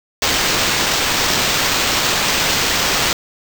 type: noise with sample-and-hold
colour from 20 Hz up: blue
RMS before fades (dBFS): -17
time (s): 0.22-3.13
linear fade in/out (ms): 2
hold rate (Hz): 11025
effects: none